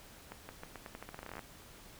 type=accelerating click train; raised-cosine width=0.5 ms; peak=-29 dBFS; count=19; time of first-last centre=0.32-1.393 s; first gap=170 ms; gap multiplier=0.85; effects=pink hiss -55 dBFS RMS until 1.99 s